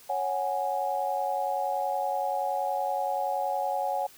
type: chord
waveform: sine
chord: C# suspended fourth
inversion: none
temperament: equal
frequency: 554.4 / 740 / 830.6 Hz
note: C#5 / F#5 / G#5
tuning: 0 / 0 / 0 cents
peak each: -32 / -30 / -30 dBFS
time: 0.09-4.07 s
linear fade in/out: 10 ms
effects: white hiss -53 dBFS RMS until 4.17 s